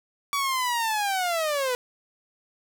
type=linear sweep; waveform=sawtooth; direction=down; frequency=1144 to 485.5 Hz; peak=-20 dBFS; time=0.33-1.75 s; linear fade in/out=0 ms; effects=none